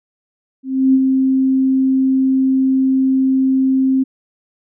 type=tone with ADSR envelope; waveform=sine; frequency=264.2 Hz; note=C4; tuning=17 cents sharp; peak=-7 dBFS; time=0.63-4.04 s; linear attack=310 ms; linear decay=46 ms; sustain=-4 dB; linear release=16 ms; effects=none